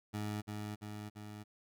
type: tone with echo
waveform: 20% pulse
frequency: 105.1 Hz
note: G#2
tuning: 21 cents sharp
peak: -32 dBFS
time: 0.13-0.42 s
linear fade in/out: 20 ms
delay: 340 ms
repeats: 3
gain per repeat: -3 dB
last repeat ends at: 1.44 s
effects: none